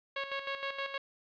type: tone with tremolo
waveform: 10% pulse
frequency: 550 Hz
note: C#5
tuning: 14 cents flat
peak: -25 dBFS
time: 0.16-0.98 s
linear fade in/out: 5 ms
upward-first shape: square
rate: 6.4 Hz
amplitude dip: 60%
effects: resampled to 11025 Hz